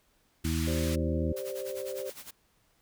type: band-pass noise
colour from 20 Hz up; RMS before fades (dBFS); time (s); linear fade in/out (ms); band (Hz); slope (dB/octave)
pink; -40; 0.44-0.96; 10; 1700 to 15000; 12
type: harmonic tone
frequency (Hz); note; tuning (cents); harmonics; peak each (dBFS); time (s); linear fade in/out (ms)
81; E2; -30; 1 / 2 / 3 / 4; -30 / -34 / -34 / -35; 0.44-1.33; 10
type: chord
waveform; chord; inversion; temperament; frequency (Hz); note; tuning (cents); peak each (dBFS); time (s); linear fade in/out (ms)
sine; G suspended fourth; none; just; 392 / 522.7 / 588; G4 / C5 / D5; 0 / -2 / +2; -39 / -36 / -41; 0.67-2.1; 5
type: noise with tremolo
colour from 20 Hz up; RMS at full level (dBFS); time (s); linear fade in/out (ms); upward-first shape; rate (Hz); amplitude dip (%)
white; -43; 1.36-2.31; 10; sine; 9.9; 80
effects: pink hiss -69 dBFS RMS until 2.81 s